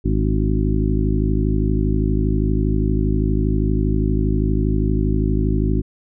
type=harmonic tone with a mistuned harmonic; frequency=52.5 Hz; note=G#1; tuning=19 cents sharp; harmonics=1 / 2 / 3 / 4 / 5 / 6 / 7; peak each=-19 / -22 / -24 / -25 / -26 / -27 / -27 dBFS; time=0.04-5.82 s; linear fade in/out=20 ms; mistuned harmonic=6; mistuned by=-47 cents; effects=none

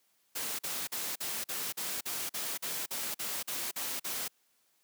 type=noise bursts; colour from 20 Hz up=white; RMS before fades=-36 dBFS; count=14; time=0.35-4.282 s; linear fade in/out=10 ms; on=240 ms; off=44 ms; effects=white hiss -72 dBFS RMS until 4.83 s + high-pass 150 Hz 12 dB/octave

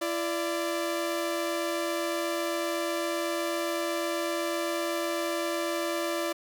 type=tone pair together; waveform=sawtooth; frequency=337.6 / 587.3 Hz; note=E4 / D5; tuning=+41 / 0 cents; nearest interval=minor seventh; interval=959 cents; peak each=-27 dBFS; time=0.01-6.33 s; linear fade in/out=10 ms; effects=none

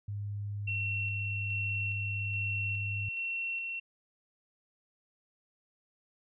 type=tone; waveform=sine; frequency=102.2 Hz; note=G#2; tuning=27 cents flat; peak=-34 dBFS; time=0.08-3.09 s; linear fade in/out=5 ms
type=tone with tremolo; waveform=sine; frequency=2718 Hz; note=F7; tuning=48 cents flat; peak=-32 dBFS; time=0.67-3.8 s; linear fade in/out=10 ms; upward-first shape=square; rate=1.2 Hz; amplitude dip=25%
effects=none

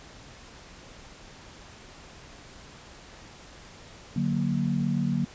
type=chord; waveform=sine; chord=D augmented; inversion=none; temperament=equal; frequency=146.83 / 185 / 233.1 Hz; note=D3 / F#3 / A#3; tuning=0 / 0 / 0 cents; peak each=-28 dBFS; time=4.16-5.25 s; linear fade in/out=5 ms; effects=pink hiss -48 dBFS RMS until 5.34 s + resampled to 16000 Hz

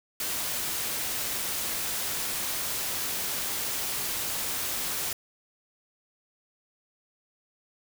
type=noise; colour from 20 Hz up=white; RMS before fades=-31 dBFS; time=0.2-5.13 s; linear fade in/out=2 ms; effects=none

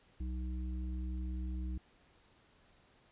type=harmonic tone; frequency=62.9 Hz; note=B1; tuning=32 cents sharp; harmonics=1 / 3 / 5; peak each=-36 / -47 / -49 dBFS; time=0.2-1.78 s; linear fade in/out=5 ms; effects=pink hiss -67 dBFS RMS until 3.11 s + resampled to 8000 Hz

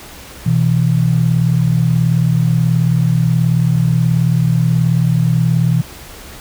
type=tone pair together; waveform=sine; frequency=125.2 / 163.77 Hz; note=B2 / E3; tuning=+24 / -11 cents; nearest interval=perfect fourth; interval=465 cents; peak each=-13 dBFS; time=0.46-5.82 s; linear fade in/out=5 ms; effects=added 67 Hz sine -42 dBFS peak until 6.4 s + pink hiss -35 dBFS RMS until 6.4 s

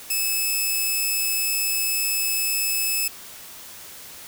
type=tone; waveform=5% pulse; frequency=2602 Hz; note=E7; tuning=23 cents flat; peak=-12 dBFS; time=0.1-3.08 s; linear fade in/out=5 ms; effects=white hiss -41 dBFS RMS until 4.27 s

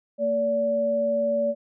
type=tone pair together; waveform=sine; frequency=228.3 / 575.3 Hz; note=A#3 / D5; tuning=-36 / -36 cents; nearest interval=octave + major third; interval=1600 cents; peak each=-30 / -21 dBFS; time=0.18-1.55 s; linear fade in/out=50 ms; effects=none

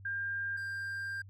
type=tone pair in turn; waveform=sine / triangle; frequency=1600 / 1591.9 Hz; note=G6 / G6; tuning=+35 / +26 cents; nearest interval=unison; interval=9 cents; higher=first; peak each=-33 / -34 dBFS; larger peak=first; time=0.05-0.57 / 0.57-1.22 s; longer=second; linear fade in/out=5 ms; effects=added 97 Hz sine -49 dBFS peak until 1.29 s

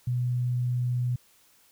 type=tone; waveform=sine; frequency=123.47 Hz; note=B2; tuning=in tune; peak=-24 dBFS; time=0.07-1.16 s; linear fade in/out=5 ms; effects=white hiss -61 dBFS RMS until 1.71 s

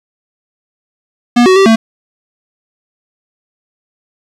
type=tone with pitch steps; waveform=square; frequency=241.1 / 374.1 / 388.5 / 224.2 Hz; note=B3 / F#4 / G4 / A3; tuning=-41 / +19 / -16 / +33 cents; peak=-5 dBFS; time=1.36-1.76 s; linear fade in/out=10 ms; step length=100 ms; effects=low-pass 6000 Hz 12 dB/octave + 7-bit

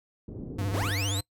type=low-pass noise; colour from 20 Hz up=white; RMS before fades=-38 dBFS; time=0.28-0.92 s; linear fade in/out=5 ms; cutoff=350 Hz; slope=24 dB/octave
type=tone with vibrato; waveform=square; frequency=98.7 Hz; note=G2; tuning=12 cents sharp; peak=-29 dBFS; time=0.58-1.21 s; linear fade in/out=10 ms; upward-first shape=square; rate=15 Hz; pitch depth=51 cents each way
type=linear sweep; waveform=25% pulse; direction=up; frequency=142 to 4186 Hz; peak=-27 dBFS; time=0.73-1.21 s; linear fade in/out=10 ms
effects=noise-tail reverb RT60 0.1 s tail -22 dB re dry

